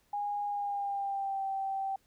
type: tone with pitch glide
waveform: sine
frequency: 820 to 777.6 Hz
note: G#5 to G5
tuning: -22 to -14 cents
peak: -31 dBFS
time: 0.13-1.96 s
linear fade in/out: 5 ms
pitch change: -92 cents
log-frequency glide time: 0.46-1.44 s
effects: pink hiss -70 dBFS RMS until 2.06 s